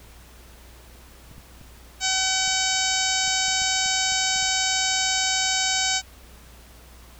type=clicks; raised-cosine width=5 ms; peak=-32 dBFS; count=11; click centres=1.314 / 1.381 / 1.613 / 2.477 / 3.278 / 3.483 / 3.619 / 3.86 / 4.122 / 4.36 / 4.426 s
type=harmonic tone; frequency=759 Hz; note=F#5; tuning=44 cents sharp; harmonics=1 / 2 / 3 / 4 / 5 / 6 / 7 / 8 / 9 / 10; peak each=-30 / -30 / -30 / -30 / -30 / -30 / -30 / -30 / -30 / -30 dBFS; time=2-6.02 s; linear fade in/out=50 ms
effects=added 60 Hz sine -47 dBFS peak until 7.19 s + pink hiss -50 dBFS RMS until 7.19 s